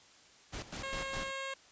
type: noise with tremolo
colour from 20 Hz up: pink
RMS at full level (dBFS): -41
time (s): 0.52-1.32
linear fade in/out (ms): 20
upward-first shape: square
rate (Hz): 4.9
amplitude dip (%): 75
type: tone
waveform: 10% pulse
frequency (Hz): 540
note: C#5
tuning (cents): -45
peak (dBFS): -29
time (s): 0.83-1.54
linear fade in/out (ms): 5
effects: white hiss -60 dBFS RMS until 1.71 s + resampled to 16000 Hz